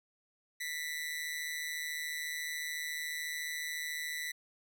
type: tone with amplitude modulation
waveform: sawtooth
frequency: 1975.5 Hz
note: B6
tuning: in tune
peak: -30 dBFS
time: 0.6-4.32 s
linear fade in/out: 10 ms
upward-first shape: sine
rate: 154 Hz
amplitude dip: 65%
effects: none